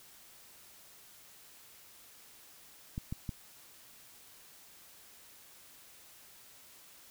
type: clicks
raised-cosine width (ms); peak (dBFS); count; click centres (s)
5; -24; 3; 2.979 / 3.125 / 3.292
effects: white hiss -57 dBFS RMS until 7.1 s